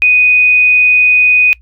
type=tone; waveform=sine; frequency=2489 Hz; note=D#7; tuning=in tune; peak=-5 dBFS; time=0.02-1.53 s; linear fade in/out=0 ms; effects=noise-tail reverb RT60 0.1 s tail -23 dB re dry + added 60 Hz sine -40 dBFS peak until 1.61 s